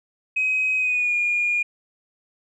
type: tone with pitch glide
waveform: sine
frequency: 2529 to 2427 Hz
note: D#7 to D#7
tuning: +28 to -44 cents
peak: -18 dBFS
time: 0.36-1.63 s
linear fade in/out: 10 ms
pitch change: -72 cents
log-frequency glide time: 0.77-1.15 s
effects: tanh soft clip ceiling -14 dBFS